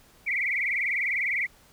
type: tone with vibrato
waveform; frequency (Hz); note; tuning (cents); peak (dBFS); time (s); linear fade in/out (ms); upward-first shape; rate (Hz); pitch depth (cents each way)
sine; 2155; C#7; -49; -24; 0.26-1.47; 20; triangle; 20; 190
effects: pink hiss -57 dBFS RMS until 1.72 s